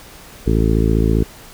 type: harmonic tone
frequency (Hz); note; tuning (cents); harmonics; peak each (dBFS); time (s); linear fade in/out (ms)
55; A1; 0; 1 / 2 / 3 / 4 / 5 / 6 / 7 / 8; -16 / -19 / -21 / -22 / -23 / -24 / -24 / -25; 0.46-1.24; 10
effects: pink hiss -40 dBFS RMS until 1.53 s